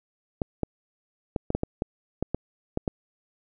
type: clicks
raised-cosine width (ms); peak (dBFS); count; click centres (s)
2; -12; 11; 0.418 / 0.633 / 1.362 / 1.504 / 1.55 / 1.634 / 1.821 / 2.226 / 2.346 / 2.774 / 2.878
effects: none